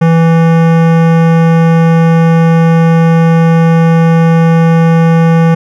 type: tone with hard clipping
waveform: sine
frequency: 164.9 Hz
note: E3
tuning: 1 cent sharp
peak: -6 dBFS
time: 0.01-5.55 s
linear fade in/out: 10 ms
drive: 18 dB
effects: none